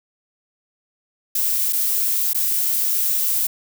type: noise with dropouts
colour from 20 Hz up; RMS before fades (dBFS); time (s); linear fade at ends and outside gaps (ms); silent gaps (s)
violet; -20; 1.35-3.47; 5; 1.726-1.73 / 2.333-2.346
effects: none